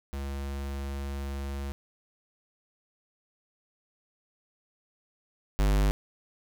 square tone pair in turn, 69.3 / 50.12 Hz, C#2 / G1, 0 / +39 cents, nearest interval tritone, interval 561 cents, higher first, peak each -33 / -22 dBFS, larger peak second, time 0.13-1.72 / 5.59-5.91 s, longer first, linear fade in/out 0 ms, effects none

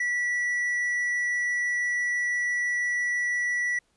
triangle tone with hard clipping, 1951 Hz, B6, 22 cents flat, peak -25 dBFS, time 0-3.79 s, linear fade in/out 5 ms, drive 6 dB, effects pink hiss -69 dBFS RMS until 3.96 s + resampled to 24000 Hz

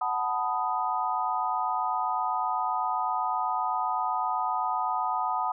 sine chord, B dominant seventh, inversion second, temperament equal, 740 / 880 / 987.8 / 1244.5 Hz, F#5 / A5 / B5 / D#6, 0 / 0 / 0 / 0 cents, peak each -31 dBFS, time 0.01-5.52 s, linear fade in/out 5 ms, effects none

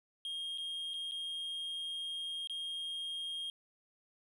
triangle tone with dropouts, 3234 Hz, G#7, 47 cents flat, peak -36 dBFS, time 0.25-3.5 s, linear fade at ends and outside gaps 1 ms, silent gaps 0.576-0.582 / 0.936-0.94 / 1.112-1.119 / 2.473-2.497 s, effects none

